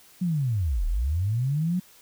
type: linear two-way sweep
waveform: sine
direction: down then up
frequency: 186.9 to 35.07 to 186.9 Hz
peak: -22 dBFS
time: 0.21-1.8 s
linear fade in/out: 10 ms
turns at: 0.86 s
effects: white hiss -54 dBFS RMS until 2.01 s